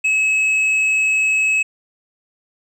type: tone with hard clipping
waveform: sine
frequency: 2576 Hz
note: E7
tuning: 41 cents flat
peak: -15 dBFS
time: 0.04-1.63 s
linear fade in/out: 10 ms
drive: 4 dB
effects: none